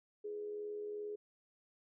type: tone with amplitude modulation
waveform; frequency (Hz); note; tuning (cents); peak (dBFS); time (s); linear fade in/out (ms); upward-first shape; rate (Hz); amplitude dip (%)
sine; 417.6; G#4; +10; -38; 0.24-1.16; 10; sine; 82.6; 40
effects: none